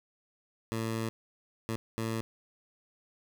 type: tone bursts at uneven times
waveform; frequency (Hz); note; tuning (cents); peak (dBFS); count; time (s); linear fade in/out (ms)
15% pulse; 112.5; A2; +39; -25; 3; 0.72-1.09 / 1.69-1.76 / 1.98-2.21; 0
effects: none